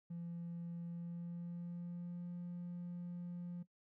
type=tone with pitch glide; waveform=triangle; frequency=170.9 to 175.2 Hz; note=F3 to F3; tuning=-37 to +6 cents; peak=-39 dBFS; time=0.1-3.63 s; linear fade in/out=10 ms; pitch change=+43 cents; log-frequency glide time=0.86-2.3 s; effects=noise-tail reverb RT60 0.1 s tail -17 dB re dry + tanh soft clip ceiling -39 dBFS